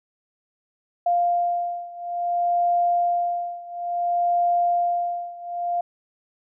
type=beating tone pair; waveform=sine; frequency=698.5 / 699.08 Hz; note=F5 / F5; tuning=0 / +2 cents; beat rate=0.58 Hz; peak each=-22 / -24 dBFS; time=1.06-5.81 s; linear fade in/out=5 ms; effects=none